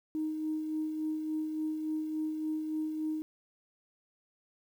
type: tone with tremolo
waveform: sine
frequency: 311.1 Hz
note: D#4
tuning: in tune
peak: -29 dBFS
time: 0.15-3.22 s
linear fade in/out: 0 ms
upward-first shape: sine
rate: 3.5 Hz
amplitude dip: 40%
effects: tanh soft clip ceiling -25 dBFS + 10-bit